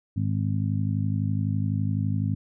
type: harmonic tone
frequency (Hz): 51.91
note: G#1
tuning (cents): 0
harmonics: 2 / 3 / 4 / 5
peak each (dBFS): -25 / -29 / -31 / -33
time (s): 0.16-2.35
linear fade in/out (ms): 10
effects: none